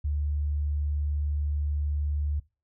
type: tone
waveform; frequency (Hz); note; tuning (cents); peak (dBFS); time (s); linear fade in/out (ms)
sine; 73.42; D2; 0; -25; 0.04-2.4; 10
effects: noise-tail reverb RT60 0.3 s tail -22 dB re dry